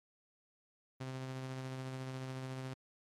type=tone with tremolo; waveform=sawtooth; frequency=130.81 Hz; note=C3; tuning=in tune; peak=-36 dBFS; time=1-2.74 s; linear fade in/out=10 ms; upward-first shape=sine; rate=14 Hz; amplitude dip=25%; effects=low-pass 8000 Hz 12 dB/octave + AAC 64 kbps